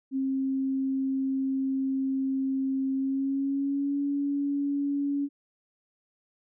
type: tone with pitch glide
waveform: sine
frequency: 267.4 to 283 Hz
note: C4 to C#4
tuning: +38 to +36 cents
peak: -25 dBFS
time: 0.11-5.29 s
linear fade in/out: 50 ms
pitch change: +98 cents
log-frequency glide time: 2.95-3.98 s
effects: none